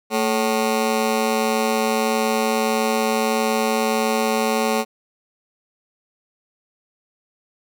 20% pulse ring-modulated tone, 329.6 Hz, E4, in tune, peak -10 dBFS, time 0.1-4.85 s, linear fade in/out 50 ms, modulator 104 Hz, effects none

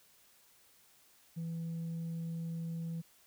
sine tone, 165.7 Hz, E3, 9 cents sharp, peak -34 dBFS, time 1.36-3.02 s, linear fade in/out 20 ms, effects tanh soft clip ceiling -35 dBFS + white hiss -65 dBFS RMS until 3.26 s

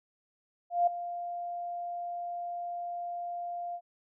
sine tone with ADSR envelope, 698.5 Hz, F5, in tune, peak -20 dBFS, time 0.7-3.81 s, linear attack 170 ms, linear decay 7 ms, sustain -14 dB, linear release 63 ms, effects none

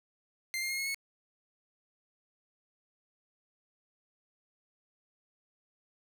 sawtooth tone with pitch steps, 2093 / 2119 / 2144 / 2171 / 2197 Hz, C7 / C7 / C7 / C#7 / C#7, 0 / +21 / +42 / -37 / -16 cents, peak -29 dBFS, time 0.54-0.945 s, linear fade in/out 0 ms, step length 81 ms, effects none

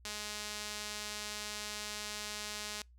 sawtooth tone with band-pass filter, 209.8 Hz, G#3, 18 cents sharp, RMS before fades -42 dBFS, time 0.05-2.82 s, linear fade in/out 2 ms, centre 5600 Hz, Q 0.86, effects noise-tail reverb RT60 0.2 s tail -26 dB re dry + added 60 Hz sine -57 dBFS peak until 2.98 s

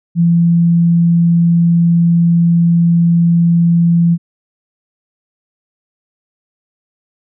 sine tone, 169.7 Hz, F3, 49 cents flat, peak -7 dBFS, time 0.15-4.18 s, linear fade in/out 50 ms, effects none

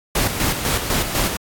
pink noise with tremolo, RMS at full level -19 dBFS, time 0.15-1.37 s, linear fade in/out 5 ms, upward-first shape square, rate 4 Hz, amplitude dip 50%, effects AAC 64 kbps

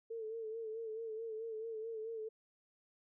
sine tone with vibrato, 446.2 Hz, A4, 24 cents sharp, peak -40 dBFS, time 0.1-2.29 s, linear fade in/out 10 ms, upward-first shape sine, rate 4.6 Hz, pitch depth 52 cents each way, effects none

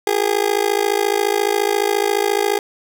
30% pulse tone with amplitude modulation, 409.4 Hz, G#4, 25 cents flat, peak -9 dBFS, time 0.07-2.59 s, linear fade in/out 2 ms, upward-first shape sine, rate 54.4 Hz, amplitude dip 95%, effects none

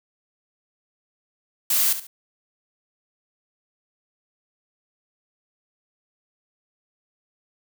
blue noise with echo, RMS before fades -20 dBFS, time 1.7-1.93 s, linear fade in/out 5 ms, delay 70 ms, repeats 2, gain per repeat -11 dB, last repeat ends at 2.07 s, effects none

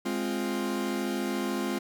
40% pulse chord, F minor, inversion first, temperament equal, 207.7 / 261.6 / 349.2 Hz, Ab3 / C4 / F4, 0 / 0 / 0 cents, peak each -32 dBFS, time 0.05-1.79 s, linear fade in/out 10 ms, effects none

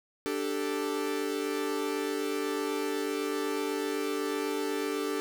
45% pulse chord, D suspended fourth, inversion none, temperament equal, 293.7 / 392 / 440 Hz, D4 / G4 / A4, 0 / 0 / 0 cents, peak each -34 dBFS, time 0.26-5.2 s, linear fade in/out 0 ms, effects none

